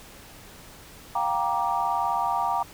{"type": "chord", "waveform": "sine", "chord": "G minor seventh", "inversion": "third", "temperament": "just", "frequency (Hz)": [705.6, 784, 940.8, 1176], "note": ["F5", "G5", "Bb5", "D6"], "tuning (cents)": [18, 0, 16, 2], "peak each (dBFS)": [-30, -28, -26, -30], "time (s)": [1.15, 2.63], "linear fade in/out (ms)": 5, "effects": ["pink hiss -47 dBFS RMS until 2.73 s"]}